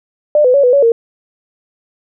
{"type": "tone with pitch steps", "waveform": "sine", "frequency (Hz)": [597, 502, 562, 494.8, 562, 461.6], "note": ["D5", "B4", "C#5", "B4", "C#5", "A#4"], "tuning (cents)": [28, 28, 24, 3, 24, -17], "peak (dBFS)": -6, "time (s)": [0.35, 0.92], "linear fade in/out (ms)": 2, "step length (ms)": 95, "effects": []}